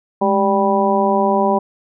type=harmonic tone with a mistuned harmonic; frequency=196 Hz; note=G3; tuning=in tune; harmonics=1 / 2 / 3 / 4 / 5; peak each=-19 / -19 / -19 / -19 / -19 dBFS; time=0.21-1.59 s; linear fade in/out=10 ms; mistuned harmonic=1; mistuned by=+100 cents; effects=none